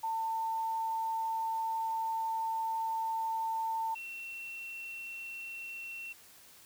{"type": "tone pair in turn", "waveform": "sine", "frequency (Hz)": [897, 2714], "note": ["A5", "E7"], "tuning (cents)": [33, 50], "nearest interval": "octave + perfect fifth", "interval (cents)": 1917, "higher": "second", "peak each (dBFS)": [-31, -40], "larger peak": "first", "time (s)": [[0.03, 3.95], [3.95, 6.13]], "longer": "first", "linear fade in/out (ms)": 10, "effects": ["white hiss -57 dBFS RMS until 6.65 s"]}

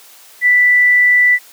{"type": "tone", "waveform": "sine", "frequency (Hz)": 1975.5, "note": "B6", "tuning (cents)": 0, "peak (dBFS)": -7, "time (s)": [0.41, 1.39], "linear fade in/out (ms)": 50, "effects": ["white hiss -42 dBFS RMS until 1.52 s", "high-pass 400 Hz 12 dB/octave"]}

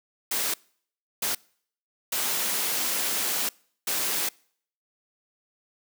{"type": "noise bursts at uneven times", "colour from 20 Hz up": "white", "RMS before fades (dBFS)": -27, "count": 4, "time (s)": [[0.31, 0.54], [1.22, 1.35], [2.12, 3.49], [3.87, 4.29]], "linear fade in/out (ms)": 5, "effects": ["noise-tail reverb RT60 0.6 s tail -26 dB re dry", "high-pass 200 Hz 12 dB/octave"]}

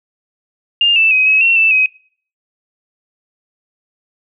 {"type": "tone with pitch steps", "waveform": "sine", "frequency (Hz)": [2809, 2648, 2527, 2560, 2720, 2650, 2531], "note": ["F7", "E7", "D#7", "D#7", "F7", "E7", "D#7"], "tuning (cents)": [9, 7, 26, 49, -46, 9, 29], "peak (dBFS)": -8, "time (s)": [0.81, 1.86], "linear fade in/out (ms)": 2, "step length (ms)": 150, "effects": ["noise-tail reverb RT60 0.5 s tail -23 dB re dry"]}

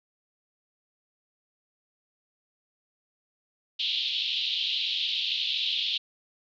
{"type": "band-pass noise", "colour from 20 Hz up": "white", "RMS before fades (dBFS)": -29, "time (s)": [3.79, 5.98], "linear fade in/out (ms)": 10, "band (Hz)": [2900, 3900], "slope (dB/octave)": 48, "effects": []}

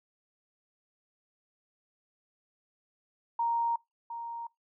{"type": "tone with echo", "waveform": "sine", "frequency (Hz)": 932.3, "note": "A#5", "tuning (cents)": 0, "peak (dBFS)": -26, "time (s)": [3.39, 3.76], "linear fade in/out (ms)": 5, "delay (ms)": 710, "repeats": 1, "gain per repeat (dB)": -10, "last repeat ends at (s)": 4.47, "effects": ["noise-tail reverb RT60 0.2 s tail -25 dB re dry"]}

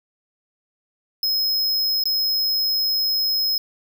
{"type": "tone with dropouts", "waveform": "square", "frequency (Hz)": 5130, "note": "E8", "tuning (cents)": -48, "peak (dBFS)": -19, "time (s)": [1.23, 3.58], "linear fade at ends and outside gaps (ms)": 2, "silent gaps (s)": [2.038, 2.055], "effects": []}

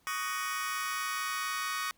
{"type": "chord", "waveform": "sawtooth", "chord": "D# minor seventh", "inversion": "third", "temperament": "just", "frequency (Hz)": [1120.1, 1244.5, 1493.4, 1866.8], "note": ["C#6", "D#6", "F#6", "A#6"], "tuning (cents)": [18, 0, 16, 2], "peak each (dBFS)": [-33, -33, -37, -35], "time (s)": [0.07, 1.91], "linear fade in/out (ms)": 0, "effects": ["pink hiss -68 dBFS RMS until 1.97 s"]}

